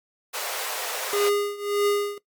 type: high-pass noise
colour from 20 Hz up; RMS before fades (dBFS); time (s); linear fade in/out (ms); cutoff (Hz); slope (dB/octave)
pink; -30; 0.33-1.3; 20; 440; 48
type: tone with tremolo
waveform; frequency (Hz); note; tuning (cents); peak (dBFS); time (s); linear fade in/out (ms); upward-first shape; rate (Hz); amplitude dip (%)
square; 408.8; G#4; -27; -19; 1.13-2.18; 2; triangle; 1.7; 90
effects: noise-tail reverb RT60 0.1 s tail -18 dB re dry + MP3 96 kbps